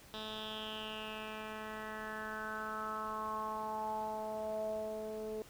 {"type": "tone with low-pass filter sweep", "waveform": "10% pulse", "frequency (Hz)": 216.6, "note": "A3", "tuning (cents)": -27, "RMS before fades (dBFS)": -41, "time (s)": [0.14, 5.42], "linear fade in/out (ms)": 0, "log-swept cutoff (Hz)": [3900, 480], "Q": 5.9, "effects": ["pink hiss -58 dBFS RMS until 5.49 s"]}